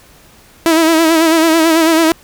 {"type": "tone with vibrato", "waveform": "sawtooth", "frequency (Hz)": 324.7, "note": "E4", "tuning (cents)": -26, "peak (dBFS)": -4, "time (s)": [0.66, 2.12], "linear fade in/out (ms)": 0, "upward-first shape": "sine", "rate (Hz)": 9.1, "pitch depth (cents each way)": 55, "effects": ["pink hiss -44 dBFS RMS until 2.23 s"]}